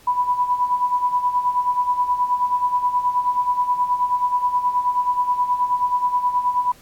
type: tone with tremolo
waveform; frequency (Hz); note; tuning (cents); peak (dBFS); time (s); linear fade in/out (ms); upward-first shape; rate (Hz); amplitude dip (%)
sine; 987.8; B5; 0; -14; 0.07-6.72; 5; sine; 9.4; 70
effects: pink hiss -50 dBFS RMS until 6.81 s + AAC 64 kbps